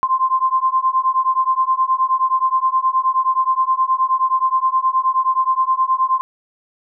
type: beating tone pair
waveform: sine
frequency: 1041 / 1050.5 Hz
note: C6 / C6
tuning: -9 / +7 cents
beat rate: 9.5 Hz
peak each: -17 dBFS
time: 0.03-6.21 s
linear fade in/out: 0 ms
effects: none